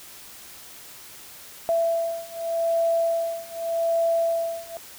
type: beating tone pair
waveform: sine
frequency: 667 / 667.84 Hz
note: E5 / E5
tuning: +20 / +22 cents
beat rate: 0.84 Hz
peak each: -25 / -24 dBFS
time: 1.69-4.77 s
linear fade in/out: 0 ms
effects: white hiss -44 dBFS RMS until 4.98 s